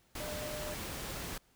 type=tone in noise; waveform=sine; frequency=603 Hz; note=D5; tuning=46 cents sharp; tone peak=-41 dBFS; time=0.2-0.74 s; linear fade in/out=5 ms; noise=pink; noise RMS=-41 dBFS; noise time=0.15-1.38 s; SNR=-3 dB; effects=pink hiss -69 dBFS RMS until 1.55 s